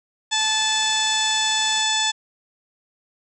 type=harmonic tone; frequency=871 Hz; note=A5; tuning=18 cents flat; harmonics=1 / 2 / 3 / 4 / 5 / 6 / 7 / 8 / 9; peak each=-26 / -27 / -31 / -22 / -33 / -30 / -34 / -29 / -29 dBFS; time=0.31-2.12 s; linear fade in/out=20 ms
type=noise; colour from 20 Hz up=white; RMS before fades=-38 dBFS; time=0.39-1.82 s; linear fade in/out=0 ms
effects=resampled to 22050 Hz